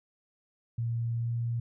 sine tone with pitch glide, 116.54 to 117.55 Hz, A#2 to A#2, 0 to +15 cents, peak -28 dBFS, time 0.78-1.6 s, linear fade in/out 5 ms, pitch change +15 cents, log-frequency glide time 1.17-1.3 s, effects none

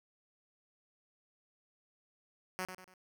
5% pulse tone with echo, 185 Hz, F#3, in tune, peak -25 dBFS, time 2.59-2.65 s, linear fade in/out 0 ms, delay 96 ms, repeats 3, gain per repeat -8 dB, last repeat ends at 2.938 s, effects none

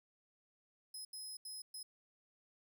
20% pulse tone bursts at uneven times, 5100 Hz, D#8, 42 cents sharp, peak -40 dBFS, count 4, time 0.94-1.05 / 1.13-1.37 / 1.45-1.62 / 1.74-1.83 s, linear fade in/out 5 ms, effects none

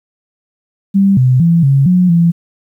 sine tone with pitch steps, 196.3 / 127.6 / 168.3 / 137.3 / 180.8 / 169.4 Hz, G3 / C3 / E3 / C#3 / F#3 / E3, +3 / -43 / +36 / -16 / -40 / +48 cents, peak -6 dBFS, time 0.94-2.32 s, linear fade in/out 20 ms, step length 230 ms, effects 8-bit

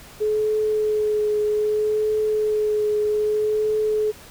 sine tone with vibrato, 425.8 Hz, G#4, 43 cents sharp, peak -18 dBFS, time 0.2-4.12 s, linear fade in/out 20 ms, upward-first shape triangle, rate 0.63 Hz, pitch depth 19 cents each way, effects pink hiss -44 dBFS RMS until 4.3 s

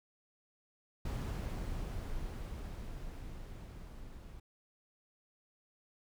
brown noise with level ramp, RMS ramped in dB -36 to -50 dBFS, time 1.05-4.4 s, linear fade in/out 5 ms, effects none

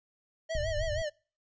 square tone with vibrato, 622.3 Hz, D#5, in tune, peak -32 dBFS, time 0.49-1.1 s, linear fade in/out 20 ms, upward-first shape sine, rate 6.3 Hz, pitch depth 93 cents each way
pink low-pass noise, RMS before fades -35 dBFS, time 0.55-1.02 s, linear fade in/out 2 ms, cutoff 120 Hz, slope 96 dB/octave
effects noise-tail reverb RT60 0.4 s tail -26 dB re dry + resampled to 16000 Hz

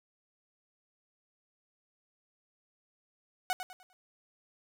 sawtooth tone with echo, 740 Hz, F#5, in tune, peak -24 dBFS, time 3.5-3.53 s, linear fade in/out 0 ms, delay 100 ms, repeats 4, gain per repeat -9 dB, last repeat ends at 3.93 s, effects none

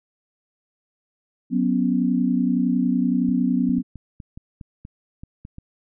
sine chord, F# suspended fourth, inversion none, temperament just, 185 / 246.7 / 277.5 Hz, F#3 / B3 / C#4, 0 / -2 / +2 cents, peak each -23 / -20 / -24 dBFS, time 1.5-3.83 s, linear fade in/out 50 ms
clicks, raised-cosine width 5 ms, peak -25 dBFS, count 11, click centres 3.29 / 3.693 / 3.784 / 3.957 / 4.202 / 4.375 / 4.612 / 4.851 / 5.235 / 5.451 / 5.584 s
effects none

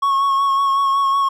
triangle tone with vibrato, 1100 Hz, C#6, 14 cents flat, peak -12 dBFS, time 0.02-1.29 s, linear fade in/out 10 ms, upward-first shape sine, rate 5.4 Hz, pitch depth 24 cents each way, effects none

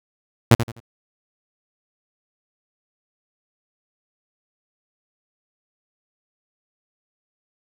sawtooth tone with echo, 116.54 Hz, A#2, in tune, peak -4 dBFS, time 0.51-0.55 s, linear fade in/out 5 ms, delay 84 ms, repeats 3, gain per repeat -11 dB, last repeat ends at 0.802 s, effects none

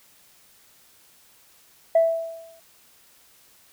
sine tone with exponential decay, 659 Hz, E5, 1 cent flat, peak -11 dBFS, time 1.95-2.6 s, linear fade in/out 5 ms, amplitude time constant 140 ms, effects tanh soft clip ceiling -10 dBFS + white hiss -56 dBFS RMS until 3.72 s

